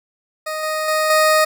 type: tone with level steps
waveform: 20% pulse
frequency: 622.3 Hz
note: D#5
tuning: in tune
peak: -18 / -15 / -11 / -7 dBFS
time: 0.46-1.45 s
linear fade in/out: 10 ms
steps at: 0.63 / 0.88 / 1.1 s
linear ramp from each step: 2 ms
effects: none